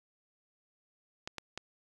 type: clicks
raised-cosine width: 0.2 ms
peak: -21 dBFS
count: 3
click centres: 1.275 / 1.383 / 1.576 s
effects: resampled to 24000 Hz